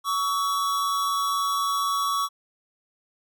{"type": "tone pair together", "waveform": "square", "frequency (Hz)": [1126, 1308.2], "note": ["C#6", "E6"], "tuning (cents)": [27, -14], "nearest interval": "minor third", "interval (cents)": 259, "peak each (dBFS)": [-24, -32], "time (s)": [0.04, 2.29], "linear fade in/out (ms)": 50, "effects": ["AAC 64 kbps"]}